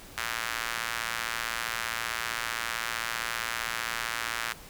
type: tone with high-pass filter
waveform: square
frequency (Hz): 57.7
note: A#1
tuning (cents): -17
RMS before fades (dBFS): -33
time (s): 0.17-4.53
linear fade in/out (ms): 5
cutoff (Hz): 1500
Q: 1.5
effects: pink hiss -48 dBFS RMS until 4.69 s